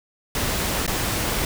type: noise with dropouts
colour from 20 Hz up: pink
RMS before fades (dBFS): -24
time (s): 0.35-1.45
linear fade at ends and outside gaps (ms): 2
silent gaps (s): 0.865-0.877
effects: none